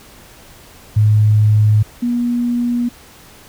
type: tone pair in turn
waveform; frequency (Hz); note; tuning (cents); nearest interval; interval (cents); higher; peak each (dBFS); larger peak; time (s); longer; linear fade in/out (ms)
sine; 106.5 / 240.6; G#2 / B3; +44 / -45; octave + major second; 1411; second; -8 / -14; first; 0.96-1.83 / 2.02-2.89; neither; 10
effects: pink hiss -42 dBFS RMS until 3.48 s